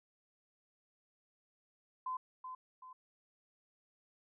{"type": "tone with echo", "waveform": "sine", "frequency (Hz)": 1024, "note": "C6", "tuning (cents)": -38, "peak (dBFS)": -36, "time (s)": [2.06, 2.17], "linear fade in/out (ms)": 5, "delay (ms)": 380, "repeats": 2, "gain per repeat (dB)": -7, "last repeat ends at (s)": 2.93, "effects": []}